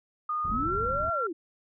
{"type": "tone with pitch glide", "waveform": "sine", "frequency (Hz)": [1226, 1368.2], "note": ["D#6", "F6"], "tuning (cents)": [-26, -36], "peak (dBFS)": -27, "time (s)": [0.29, 1.27], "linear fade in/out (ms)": 5, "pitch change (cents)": 190, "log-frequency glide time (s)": [0.46, 0.73]}
{"type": "low-pass noise", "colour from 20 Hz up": "pink", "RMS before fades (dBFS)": -36, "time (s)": [0.44, 1.1], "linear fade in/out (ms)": 10, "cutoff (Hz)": 190, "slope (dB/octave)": 12}
{"type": "linear two-way sweep", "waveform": "sine", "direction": "up then down", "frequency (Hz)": [198.3, 685, 301.6], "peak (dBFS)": -31, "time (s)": [0.51, 1.33], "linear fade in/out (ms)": 10, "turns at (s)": 1.11}
{"effects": []}